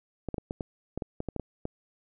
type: clicks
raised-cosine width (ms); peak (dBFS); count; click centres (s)
2; -19; 12; 0.287 / 0.343 / 0.382 / 0.509 / 0.608 / 0.976 / 1.022 / 1.204 / 1.287 / 1.363 / 1.397 / 1.654
effects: none